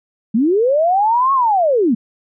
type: linear two-way sweep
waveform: sine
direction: up then down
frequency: 203.4 to 1108.7 to 203.4 Hz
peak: -11 dBFS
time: 0.34-1.95 s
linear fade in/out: 10 ms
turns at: 1.33 s
effects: none